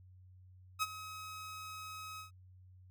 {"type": "tone with ADSR envelope", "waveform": "sawtooth", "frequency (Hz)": 1273, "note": "D#6", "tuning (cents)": 39, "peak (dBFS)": -26, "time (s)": [0.79, 2.31], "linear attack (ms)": 33, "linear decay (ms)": 33, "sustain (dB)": -15, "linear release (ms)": 120, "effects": ["added 92 Hz sine -56 dBFS peak until 2.9 s"]}